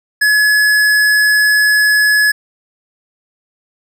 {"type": "tone with tanh clipping", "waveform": "sine", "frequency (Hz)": 1699, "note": "G#6", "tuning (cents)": 39, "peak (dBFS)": -10, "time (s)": [0.21, 2.32], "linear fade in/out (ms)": 10, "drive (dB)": 18, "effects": []}